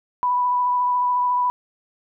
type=tone with vibrato; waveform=sine; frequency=987.8 Hz; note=B5; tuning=in tune; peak=-17 dBFS; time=0.23-1.5 s; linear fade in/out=0 ms; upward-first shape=sine; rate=14 Hz; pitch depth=13 cents each way; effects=none